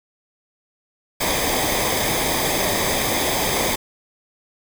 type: noise with comb filter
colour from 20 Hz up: pink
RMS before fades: -21 dBFS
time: 1.2-3.76 s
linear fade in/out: 10 ms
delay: 0.71 ms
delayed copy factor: -0.65
effects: none